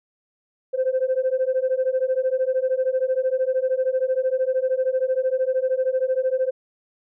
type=beating tone pair; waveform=sine; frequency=512 / 525 Hz; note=C5 / C5; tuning=-38 / +6 cents; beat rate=13 Hz; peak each=-21 dBFS; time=0.73-6.51 s; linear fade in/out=20 ms; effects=tanh soft clip ceiling -14 dBFS